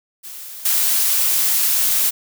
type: noise with level steps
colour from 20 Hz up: blue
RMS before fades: -34 / -17 dBFS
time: 0.23-2.11 s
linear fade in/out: 20 ms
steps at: 0.65 s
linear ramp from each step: 5 ms
effects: none